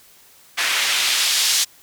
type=noise with band-pass filter sweep; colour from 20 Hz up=white; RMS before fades=-19 dBFS; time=0.57-1.65 s; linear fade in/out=20 ms; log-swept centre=2000 to 5000 Hz; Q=1.1; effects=white hiss -50 dBFS RMS until 1.82 s